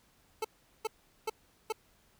25% pulse tone bursts, 438.4 Hz, A4, 6 cents flat, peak -27 dBFS, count 4, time 0.42-1.724 s, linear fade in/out 5 ms, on 26 ms, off 400 ms, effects pink hiss -67 dBFS RMS until 2.19 s

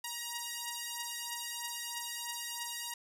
5% pulse beating tone pair, 946 / 949.1 Hz, A#5 / A#5, +25 / +31 cents, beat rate 3.1 Hz, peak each -28 / -30 dBFS, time 0.04-2.94 s, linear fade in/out 5 ms, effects none

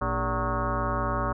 sine tone with frequency modulation, 577 Hz, D5, 31 cents flat, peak -24 dBFS, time 0.01-1.33 s, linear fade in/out 10 ms, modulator 174 Hz, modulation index 4.4, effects none

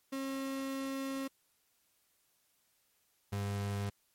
35% pulse tone pair in turn, 269.9 / 100.69 Hz, C#4 / G2, -46 / +47 cents, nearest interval octave + perfect fourth, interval 1707 cents, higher first, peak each -34 / -32 dBFS, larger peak second, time 0.12-1.28 / 3.32-3.9 s, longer first, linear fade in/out 10 ms, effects white hiss -74 dBFS RMS until 4.14 s + MP3 64 kbps

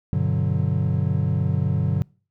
triangle chord, G major seventh, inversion none, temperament equal, 98 / 123.47 / 146.83 / 185 Hz, G2 / B2 / D3 / F#3, 0 / 0 / 0 / 0 cents, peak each -22 / -24 / -21 / -25 dBFS, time 0.13-2.02 s, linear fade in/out 0 ms, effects noise-tail reverb RT60 0.4 s tail -26 dB re dry

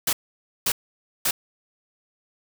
white noise bursts, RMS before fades -22 dBFS, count 3, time 0.07-1.31 s, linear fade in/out 5 ms, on 60 ms, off 530 ms, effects none

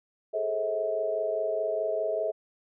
sine tone cluster, 414.2 / 439.1 / 537 / 643 Hz, G#4 / A4 / C5 / E5, -5 / -4 / +45 / -43 cents, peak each -35 / -33 / -36 / -28 dBFS, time 0.33-2.32 s, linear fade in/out 20 ms, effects none

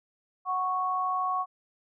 sine tone pair together, 740 / 1106.8 Hz, F#5 / C#6, 0 / -3 cents, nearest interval perfect fifth, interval 697 cents, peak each -31 / -27 dBFS, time 0.45-1.46 s, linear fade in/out 50 ms, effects none

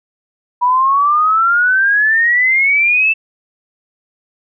sine exponential sweep, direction up, 970 to 2666 Hz, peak -9 dBFS, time 0.61-3.14 s, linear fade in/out 20 ms, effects none

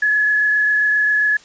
sine tone with frequency modulation, 1700 Hz, G#6, 40 cents sharp, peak -13 dBFS, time 0.02-1.37 s, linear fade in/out 5 ms, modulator 27.5 Hz, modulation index 0.79, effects white hiss -46 dBFS RMS until 1.44 s + resampled to 16000 Hz

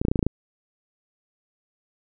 clicks, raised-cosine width 3 ms, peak -8 dBFS, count 8, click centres 0.015 / 0.051 / 0.084 / 0.115 / 0.158 / 0.192 / 0.228 / 0.266 s, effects none

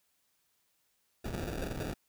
pink noise with sample-and-hold, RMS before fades -37 dBFS, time 1.24-1.94 s, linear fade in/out 10 ms, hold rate 1050 Hz, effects white hiss -75 dBFS RMS until 2.08 s

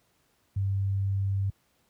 sine tone, 98 Hz, G2, in tune, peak -24 dBFS, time 0.56-1.5 s, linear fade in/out 5 ms, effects pink hiss -69 dBFS RMS until 1.89 s + high-pass 60 Hz 12 dB/octave

